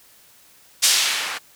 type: noise with low-pass filter sweep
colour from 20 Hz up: violet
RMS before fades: -20 dBFS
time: 0.82-1.39 s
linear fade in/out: 20 ms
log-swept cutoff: 5600 to 1400 Hz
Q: 0.84
effects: white hiss -52 dBFS RMS until 1.55 s